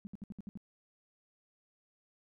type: tone bursts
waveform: sine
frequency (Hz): 202.1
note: G#3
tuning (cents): -47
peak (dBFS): -40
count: 7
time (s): 0.05-0.574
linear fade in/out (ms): 0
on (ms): 20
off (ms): 64
effects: none